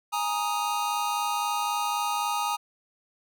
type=chord; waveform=square; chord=Ab suspended second; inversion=none; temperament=just; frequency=830.6 / 934.4 / 1245.9 Hz; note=Ab5 / Bb5 / Eb6; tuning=0 / +4 / +2 cents; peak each=-31 dBFS; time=0.12-2.57 s; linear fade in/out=20 ms; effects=none